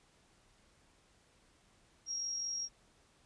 sine tone with amplitude modulation, 5610 Hz, F8, 7 cents sharp, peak -34 dBFS, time 2.06-2.69 s, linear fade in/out 50 ms, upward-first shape sine, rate 44.8 Hz, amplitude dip 35%, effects pink hiss -68 dBFS RMS until 3.25 s + resampled to 22050 Hz

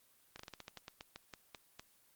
slowing click train, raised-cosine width 0.2 ms, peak -29 dBFS, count 14, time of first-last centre 0.36-1.795 s, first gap 34 ms, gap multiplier 1.18, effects white hiss -69 dBFS RMS until 2.15 s + Opus 24 kbps

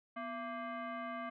sine tone with frequency modulation, 246.9 Hz, B3, in tune, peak -39 dBFS, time 0.16-1.3 s, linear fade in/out 10 ms, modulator 921 Hz, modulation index 1.6, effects none

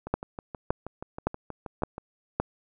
two click trains, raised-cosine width 1 ms, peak -22 / -10 dBFS, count 13 / 5, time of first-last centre 0.07-1.981 / 0.14-2.4 s, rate 6.28 / 1.77 Hz, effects none

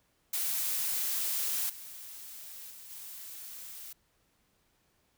blue noise with level steps, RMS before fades -32 / -46 / -49 / -45 dBFS, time 0.33-3.93 s, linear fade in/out 5 ms, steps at 1.69 / 2.7 / 2.9 s, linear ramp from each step 10 ms, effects pink hiss -72 dBFS RMS until 5.17 s

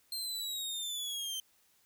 sawtooth linear sweep, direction down, 4186 to 3101 Hz, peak -33 dBFS, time 0.12-1.4 s, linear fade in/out 2 ms, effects white hiss -69 dBFS RMS until 1.85 s

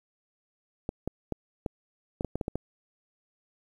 clicks, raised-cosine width 2 ms, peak -17 dBFS, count 10, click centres 0.891 / 1.076 / 1.323 / 1.662 / 2.209 / 2.247 / 2.356 / 2.412 / 2.481 / 2.556 s, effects 9-bit

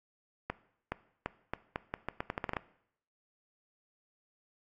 accelerating click train, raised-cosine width 0.5 ms, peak -18 dBFS, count 14, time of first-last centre 0.5-2.568 s, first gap 420 ms, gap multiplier 0.81, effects noise-tail reverb RT60 0.7 s tail -18 dB re dry + AAC 48 kbps

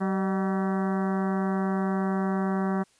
harmonic tone with a mistuned harmonic, 191.3 Hz, G3, 42 cents flat, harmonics 1 / 2 / 3 / 4 / 5 / 6 / 7 / 8 / 9 / 10, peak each -25 / -32 / -38 / -35 / -40 / -38 / -42 / -43 / -47 / -48 dBFS, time 0-2.84 s, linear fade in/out 20 ms, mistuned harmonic 3, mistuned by +78 cents, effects white hiss -63 dBFS RMS until 2.99 s + resampled to 22050 Hz

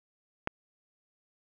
click, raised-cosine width 0.5 ms, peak -14 dBFS, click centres 0.474 s, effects none

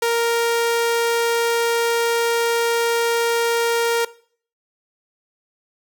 sawtooth tone, 466.2 Hz, A#4, in tune, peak -13 dBFS, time 0.02-4.05 s, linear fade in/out 5 ms, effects noise-tail reverb RT60 0.5 s tail -19 dB re dry

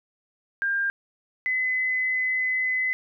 sine tone pair in turn, 1600 / 2024 Hz, G6 / B6, +35 / +42 cents, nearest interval major third, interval 407 cents, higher second, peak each -22 dBFS, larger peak neither, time 0.62-0.9 / 1.46-2.93 s, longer second, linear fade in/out 0 ms, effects none

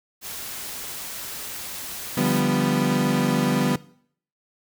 white noise, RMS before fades -34 dBFS, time 0.21-2.43 s, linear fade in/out 50 ms
35% pulse chord, G dominant seventh, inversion second, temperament equal, 146.83 / 174.61 / 196 / 246.9 Hz, D3 / F3 / G3 / B3, 0 / 0 / 0 / 0 cents, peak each -24 / -25 / -24 / -21 dBFS, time 2.17-3.76 s, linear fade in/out 5 ms
effects noise-tail reverb RT60 0.6 s tail -20 dB re dry

